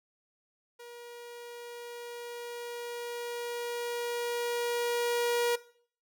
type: tone with level ramp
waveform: sawtooth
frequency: 477.6 Hz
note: A#4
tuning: 42 cents sharp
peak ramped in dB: -42 to -22 dBFS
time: 0.79-5.56 s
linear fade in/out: 10 ms
effects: noise-tail reverb RT60 0.5 s tail -18 dB re dry